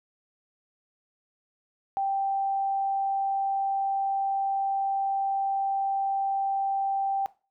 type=tone; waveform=sine; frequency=784 Hz; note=G5; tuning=in tune; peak=-24 dBFS; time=1.97-7.26 s; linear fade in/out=0 ms; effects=noise-tail reverb RT60 0.3 s tail -17 dB re dry